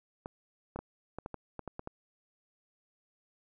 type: clicks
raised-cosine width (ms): 1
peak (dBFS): -25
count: 10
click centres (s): 0.259 / 0.76 / 0.79 / 1.186 / 1.261 / 1.343 / 1.593 / 1.677 / 1.794 / 1.874
effects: none